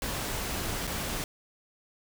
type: noise with dropouts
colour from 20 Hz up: pink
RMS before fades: -33 dBFS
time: 0.02-1.24 s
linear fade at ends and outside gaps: 1 ms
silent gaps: 0.87-0.875 s
effects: none